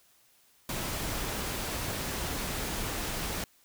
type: noise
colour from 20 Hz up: pink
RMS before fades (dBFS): -34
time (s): 0.69-3.44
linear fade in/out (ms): 2
effects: white hiss -64 dBFS RMS until 3.64 s